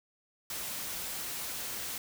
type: noise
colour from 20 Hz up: white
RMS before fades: -38 dBFS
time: 0.5-1.98 s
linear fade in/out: 2 ms
effects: none